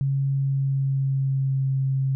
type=tone with pitch glide; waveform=sine; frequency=137.2 to 134.3 Hz; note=C#3 to C3; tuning=-17 to +46 cents; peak=-20 dBFS; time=0.01-2.15 s; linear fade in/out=0 ms; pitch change=-37 cents; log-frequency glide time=0.29-1.69 s; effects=none